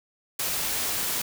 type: noise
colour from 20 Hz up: white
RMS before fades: -28 dBFS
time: 0.39-1.22 s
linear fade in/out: 5 ms
effects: none